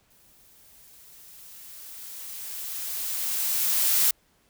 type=noise with exponential growth; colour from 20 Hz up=blue; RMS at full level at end=-20 dBFS; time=0.1-4.11 s; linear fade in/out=5 ms; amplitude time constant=870 ms; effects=pink hiss -65 dBFS RMS until 4.49 s